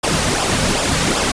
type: noise with flanger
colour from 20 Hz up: pink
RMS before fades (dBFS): -17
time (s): 0.03-1.32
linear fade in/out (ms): 10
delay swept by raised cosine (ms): 0.47 to 2.97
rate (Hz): 2.6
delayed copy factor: -0.6
effects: resampled to 22050 Hz